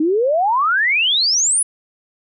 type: exponential sweep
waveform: sine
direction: up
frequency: 298.1 to 10290 Hz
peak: -13 dBFS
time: 0-1.63 s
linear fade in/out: 5 ms
effects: none